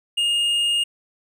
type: tone with hard clipping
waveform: sine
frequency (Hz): 2840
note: F7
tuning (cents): +28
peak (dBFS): -19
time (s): 0.17-0.84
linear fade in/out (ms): 10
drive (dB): 5
effects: none